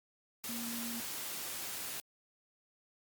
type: tone in noise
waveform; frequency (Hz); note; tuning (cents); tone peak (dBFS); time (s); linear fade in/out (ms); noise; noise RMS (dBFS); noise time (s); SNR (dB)
sine; 234.2; A#3; +8; -41; 0.49-1; 0; white; -41; 0.44-2; -3
effects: high-pass 100 Hz 12 dB/octave + Opus 48 kbps